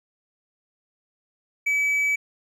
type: tone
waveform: triangle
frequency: 2290 Hz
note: D7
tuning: 44 cents flat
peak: -18 dBFS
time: 1.66-2.16 s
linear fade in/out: 10 ms
effects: none